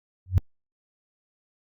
sine tone with exponential growth, 92 Hz, F#2, 9 cents flat, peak -11 dBFS, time 0.26-0.38 s, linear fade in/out 0 ms, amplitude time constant 24 ms, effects Opus 48 kbps

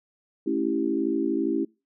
sine chord, A dominant seventh, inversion none, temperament equal, 220 / 277.2 / 329.6 / 392 Hz, A3 / C#4 / E4 / G4, 0 / 0 / 0 / 0 cents, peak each -32 / -27 / -26 / -30 dBFS, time 0.46-1.65 s, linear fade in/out 10 ms, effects noise-tail reverb RT60 0.3 s tail -26 dB re dry

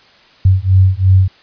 sine beating tone pair, 93 / 95.9 Hz, F#2 / G2, +9 / -37 cents, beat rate 2.9 Hz, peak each -10 dBFS, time 0.45-1.28 s, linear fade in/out 5 ms, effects white hiss -46 dBFS RMS until 1.42 s + resampled to 11025 Hz

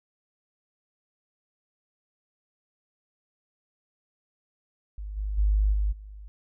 sine tone with level steps, 51.2 Hz, G#1, 24 cents flat, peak -33 / -27 / -19 / -22 / -40 dBFS, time 4.98-6.28 s, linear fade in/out 0 ms, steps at 5.16 / 5.37 / 5.72 / 5.91 s, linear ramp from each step 20 ms, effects none

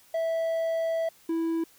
triangle tone pair in turn, 656 / 328.9 Hz, E5 / E4, -9 / -4 cents, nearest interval octave, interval 1195 cents, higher first, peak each -23 dBFS, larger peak neither, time 0.14-1.09 / 1.29-1.64 s, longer first, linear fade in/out 5 ms, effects white hiss -58 dBFS RMS until 1.78 s

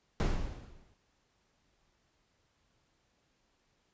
brown noise with exponential decay, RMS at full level -25 dBFS, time 0.2-0.94 s, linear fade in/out 0 ms, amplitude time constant 160 ms, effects pink hiss -74 dBFS RMS until 3.93 s + resampled to 16000 Hz

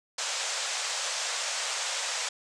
white band-pass noise, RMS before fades -32 dBFS, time 0.18-2.29 s, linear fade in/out 5 ms, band 500 to 8000 Hz, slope 48 dB/octave, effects none

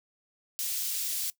white high-pass noise, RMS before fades -32 dBFS, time 0.59-1.3 s, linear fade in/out 0 ms, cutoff 3700 Hz, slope 12 dB/octave, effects noise-tail reverb RT60 0.1 s tail -19 dB re dry

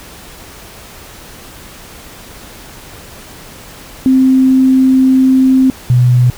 sine tone pair in turn, 261.6 / 123.78 Hz, C4 / B2, 0 / +4 cents, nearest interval octave + minor second, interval 1296 cents, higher first, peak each -5 dBFS, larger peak neither, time 4.06-5.7 / 5.9-6.3 s, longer first, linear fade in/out 0 ms, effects pink hiss -34 dBFS RMS until 6.37 s

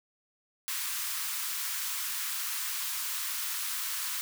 white high-pass noise, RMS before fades -34 dBFS, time 0.68-4.21 s, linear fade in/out 0 ms, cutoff 970 Hz, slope 48 dB/octave, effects none

